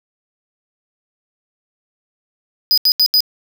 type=tone bursts; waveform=square; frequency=4968 Hz; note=D#8; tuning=3 cents flat; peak=-10 dBFS; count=4; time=2.71-3.205 s; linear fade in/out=0 ms; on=66 ms; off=77 ms; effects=none